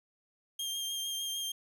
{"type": "tone with vibrato", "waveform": "sawtooth", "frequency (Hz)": 3200, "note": "G7", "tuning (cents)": 35, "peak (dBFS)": -31, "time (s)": [0.59, 1.52], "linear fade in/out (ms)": 5, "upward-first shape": "sine", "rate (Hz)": 6.6, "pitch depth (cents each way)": 18, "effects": []}